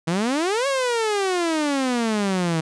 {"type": "exponential two-way sweep", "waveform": "sawtooth", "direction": "up then down", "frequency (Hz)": [157.6, 562, 157.6], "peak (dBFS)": -16, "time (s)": [0.07, 2.61], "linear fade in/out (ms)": 10, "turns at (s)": 0.67, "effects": ["resampled to 22050 Hz"]}